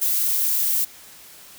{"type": "noise", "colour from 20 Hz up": "violet", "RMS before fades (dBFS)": -21, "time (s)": [0.01, 0.85], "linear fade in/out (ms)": 10, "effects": ["white hiss -45 dBFS RMS until 1.58 s"]}